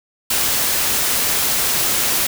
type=noise; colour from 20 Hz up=white; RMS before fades=-18 dBFS; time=0.3-2.27 s; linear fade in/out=5 ms; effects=none